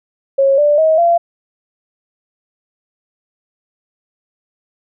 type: tone with pitch steps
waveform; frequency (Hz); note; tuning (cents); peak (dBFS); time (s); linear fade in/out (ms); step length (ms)
sine; 546 / 588.6 / 634.5 / 684; C#5 / D5 / D#5 / F5; -26 / +4 / +34 / -36; -8; 0.38-1.18; 10; 200
effects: none